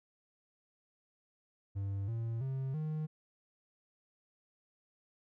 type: tone with pitch steps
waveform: triangle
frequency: 98.7 / 114.69 / 133.28 / 154.88 Hz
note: G2 / A#2 / C3 / D#3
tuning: +12 / -28 / +32 / -8 cents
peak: -32 dBFS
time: 1.75-3.07 s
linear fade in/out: 20 ms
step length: 330 ms
effects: none